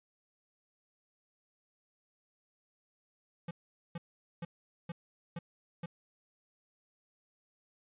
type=tone bursts; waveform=square; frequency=170 Hz; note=F3; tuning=46 cents flat; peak=-38 dBFS; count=6; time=3.48-5.86 s; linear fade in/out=5 ms; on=30 ms; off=440 ms; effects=resampled to 8000 Hz